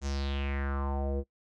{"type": "tone with low-pass filter sweep", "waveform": "square", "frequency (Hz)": 69.3, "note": "C#2", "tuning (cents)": 0, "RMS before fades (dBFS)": -32, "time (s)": [0.01, 1.24], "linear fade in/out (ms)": 50, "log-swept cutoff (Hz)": [6900, 430], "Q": 4.1, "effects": ["noise-tail reverb RT60 0.1 s tail -21 dB re dry"]}